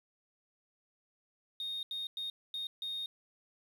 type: tone bursts at uneven times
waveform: sine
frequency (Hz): 3700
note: A#7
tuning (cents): -14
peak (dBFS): -34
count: 5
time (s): 1.6-1.83 / 1.91-2.07 / 2.17-2.3 / 2.54-2.67 / 2.82-3.06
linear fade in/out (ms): 2
effects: tanh soft clip ceiling -34 dBFS + 10-bit